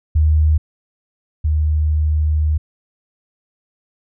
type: tone pair in turn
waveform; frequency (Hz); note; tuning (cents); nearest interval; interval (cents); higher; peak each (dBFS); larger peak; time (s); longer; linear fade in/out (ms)
sine; 77.2 / 76.67; D#2 / D#2; -13 / -25; unison; 12; first; -10 / -13; first; 0.15-0.58 / 1.44-2.58; second; 10
effects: none